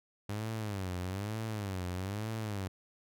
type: tone with vibrato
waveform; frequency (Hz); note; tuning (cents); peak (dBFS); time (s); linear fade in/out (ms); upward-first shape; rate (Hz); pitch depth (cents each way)
sawtooth; 100; G2; +35; -31; 0.29-2.68; 5; sine; 1.1; 190
effects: none